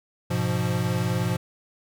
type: chord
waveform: square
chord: F diminished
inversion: first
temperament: equal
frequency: 103.83 / 123.47 / 174.61 Hz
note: Ab2 / Cb3 / F3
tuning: 0 / 0 / 0 cents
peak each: -29 / -27 / -28 dBFS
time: 0.3-1.37 s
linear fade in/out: 10 ms
effects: none